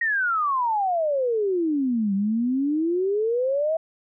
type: exponential two-way sweep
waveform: sine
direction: down then up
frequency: 1897 to 192.5 to 657 Hz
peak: -20 dBFS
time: 0.01-3.77 s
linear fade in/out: 5 ms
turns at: 2.14 s
effects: none